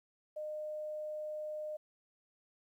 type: tone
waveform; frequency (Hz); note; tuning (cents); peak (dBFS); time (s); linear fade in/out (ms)
sine; 610; D#5; -34; -38; 0.36-1.77; 10
effects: 12-bit